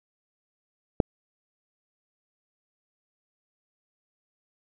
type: click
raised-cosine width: 2 ms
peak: -5 dBFS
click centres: 1.002 s
effects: none